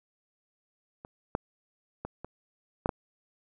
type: clicks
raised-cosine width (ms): 1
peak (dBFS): -29 / -13 / -21 / -25 / -12 / -14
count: 6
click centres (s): 1.049 / 1.351 / 2.05 / 2.246 / 2.859 / 2.892
effects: none